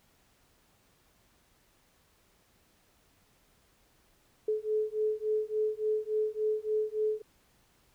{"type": "beating tone pair", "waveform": "sine", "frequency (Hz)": [428.4, 431.9], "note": ["A4", "A4"], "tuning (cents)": [-46, -32], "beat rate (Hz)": 3.5, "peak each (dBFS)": [-31, -31], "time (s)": [4.48, 7.22], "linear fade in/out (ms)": 5, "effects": ["pink hiss -67 dBFS RMS until 7.94 s"]}